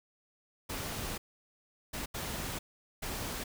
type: noise bursts at uneven times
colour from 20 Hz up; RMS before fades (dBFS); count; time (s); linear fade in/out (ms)
pink; -38; 4; 0.69-1.18 / 1.93-2.06 / 2.14-2.59 / 3.02-3.44; 10
effects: none